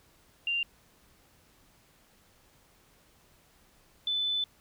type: tone pair in turn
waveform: sine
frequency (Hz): 2783 / 3506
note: F7 / A7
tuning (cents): -7 / -7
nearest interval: major third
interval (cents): 400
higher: second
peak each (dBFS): -27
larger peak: neither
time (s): 0.47-0.63 / 4.07-4.44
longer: second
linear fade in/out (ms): 2
effects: pink hiss -63 dBFS RMS until 4.6 s